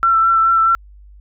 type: tone with vibrato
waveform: sine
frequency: 1342 Hz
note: E6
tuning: 31 cents sharp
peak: -10 dBFS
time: 0.03-0.75 s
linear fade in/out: 0 ms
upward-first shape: sine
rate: 4.7 Hz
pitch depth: 19 cents each way
effects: added 50 Hz sine -39 dBFS peak until 1.2 s